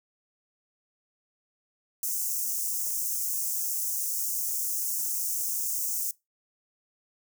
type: high-pass noise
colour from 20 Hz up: white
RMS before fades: -30 dBFS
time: 2.03-6.11 s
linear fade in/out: 2 ms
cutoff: 5800 Hz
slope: 48 dB/octave
effects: noise-tail reverb RT60 0.2 s tail -22 dB re dry